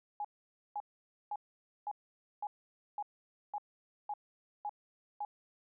sine tone bursts, 830.6 Hz, G#5, in tune, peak -35 dBFS, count 10, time 0.2-5.25 s, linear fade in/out 2 ms, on 46 ms, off 510 ms, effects none

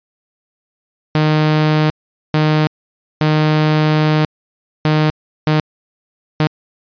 sawtooth tone bursts at uneven times, 153.9 Hz, D#3, 19 cents flat, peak -7 dBFS, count 6, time 1.15-1.9 / 2.34-2.67 / 3.21-4.25 / 4.85-5.1 / 5.47-5.6 / 6.4-6.47 s, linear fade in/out 0 ms, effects resampled to 11025 Hz

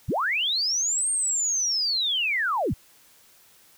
sine linear two-way sweep, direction up then down, 34.65 to 8750 to 34.65 Hz, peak -22 dBFS, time 0.08-2.74 s, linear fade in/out 10 ms, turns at 1.1 s, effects white hiss -56 dBFS RMS until 3.77 s

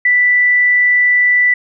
sine tone, 1975.5 Hz, B6, in tune, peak -8 dBFS, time 0.05-1.54 s, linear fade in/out 5 ms, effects none

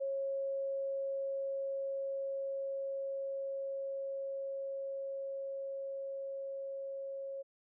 sine tone with level ramp, 546 Hz, C#5, 26 cents flat, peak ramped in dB -33 to -39 dBFS, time 0-7.43 s, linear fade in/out 20 ms, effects none

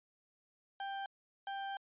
35% pulse tone bursts at uneven times, 787 Hz, G5, 7 cents sharp, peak -37 dBFS, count 2, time 0.8-1.06 / 1.47-1.77 s, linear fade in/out 2 ms, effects resampled to 8000 Hz

